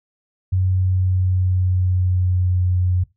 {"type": "tone with pitch glide", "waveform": "sine", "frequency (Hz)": [93, 90.61], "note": ["F#2", "F#2"], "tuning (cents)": [9, -36], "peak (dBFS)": -15, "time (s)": [0.52, 3.04], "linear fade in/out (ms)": 10, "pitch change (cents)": -45, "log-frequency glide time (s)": [0.7, 2.64], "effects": ["noise-tail reverb RT60 0.2 s tail -19 dB re dry"]}